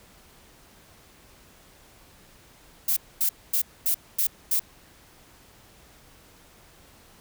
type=noise bursts; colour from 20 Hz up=violet; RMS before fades=-23 dBFS; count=6; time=2.88-4.596 s; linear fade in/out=5 ms; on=86 ms; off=240 ms; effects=pink hiss -54 dBFS RMS until 7.2 s